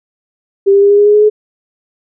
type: tone with pitch steps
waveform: sine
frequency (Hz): 394.8 / 398.9 / 403.1 / 407.3 / 411.6 / 415.9 / 420.2 / 424.6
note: G4 / G4 / G4 / G#4 / G#4 / G#4 / G#4 / G#4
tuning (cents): +12 / +30 / +48 / -34 / -16 / +2 / +20 / +38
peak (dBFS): -4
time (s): 0.66-1.3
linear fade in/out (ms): 20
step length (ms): 80
effects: none